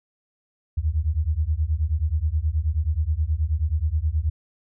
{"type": "beating tone pair", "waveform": "sine", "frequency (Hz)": [73.2, 82.6], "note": ["D2", "E2"], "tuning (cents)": [-5, 4], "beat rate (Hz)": 9.4, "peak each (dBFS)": -23, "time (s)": [0.77, 4.3], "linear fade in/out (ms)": 10, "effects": []}